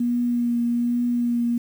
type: tone with vibrato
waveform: sine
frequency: 239.4 Hz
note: A#3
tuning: 46 cents sharp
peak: -19 dBFS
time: 0-1.58 s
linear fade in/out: 5 ms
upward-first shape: triangle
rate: 1.2 Hz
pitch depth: 20 cents each way
effects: 8-bit